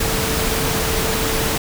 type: tone in noise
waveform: sine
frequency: 445.4 Hz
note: A4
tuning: 21 cents sharp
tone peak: -26 dBFS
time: 0-1.58 s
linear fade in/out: 5 ms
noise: pink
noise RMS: -20 dBFS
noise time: 0-1.58 s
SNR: -9 dB
effects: none